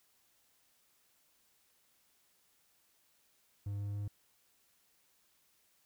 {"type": "tone with pitch steps", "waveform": "triangle", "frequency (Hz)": [101, 101.64, 102.29], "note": ["G#2", "G#2", "G#2"], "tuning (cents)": [-48, -37, -26], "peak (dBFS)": -34, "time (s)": [3.66, 4.08], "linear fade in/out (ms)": 5, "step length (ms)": 140, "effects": ["white hiss -72 dBFS RMS until 5.85 s"]}